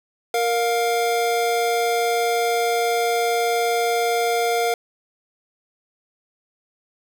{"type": "tone pair together", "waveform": "square", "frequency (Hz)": [466.2, 705.6], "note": ["A#4", "F5"], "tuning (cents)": [0, 18], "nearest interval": "perfect fifth", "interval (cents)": 718, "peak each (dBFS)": [-22, -22], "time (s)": [0.34, 4.74], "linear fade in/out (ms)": 2, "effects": []}